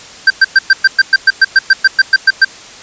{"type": "tone bursts", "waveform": "square", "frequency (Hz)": 1568, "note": "G6", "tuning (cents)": 0, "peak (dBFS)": -3, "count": 16, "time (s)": [0.27, 2.448], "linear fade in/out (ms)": 5, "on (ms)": 33, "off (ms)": 110, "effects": ["white hiss -33 dBFS RMS until 2.82 s", "resampled to 16000 Hz"]}